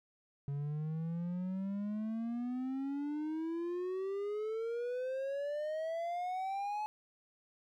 triangle exponential sweep, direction up, 139.4 to 858 Hz, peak -33 dBFS, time 0.48-6.86 s, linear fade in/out 0 ms, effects none

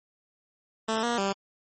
10% pulse tone with pitch steps, 221.7 / 237.6 / 196.6 Hz, A3 / A#3 / G3, +13 / +33 / +5 cents, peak -17 dBFS, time 0.88-1.33 s, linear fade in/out 10 ms, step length 150 ms, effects MP3 32 kbps

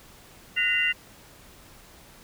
sine tone cluster, 1457 / 1861 / 2021 / 2779 Hz, F#6 / A#6 / B6 / F7, -27 / -3 / +39 / -9 cents, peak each -32 / -29 / -26 / -24 dBFS, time 0.56-0.93 s, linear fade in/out 20 ms, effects pink hiss -51 dBFS RMS until 2.23 s

